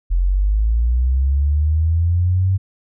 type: linear sweep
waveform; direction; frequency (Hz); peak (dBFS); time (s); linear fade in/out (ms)
sine; up; 42.17 to 96.4; -13; 0.1-2.58; 20
effects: none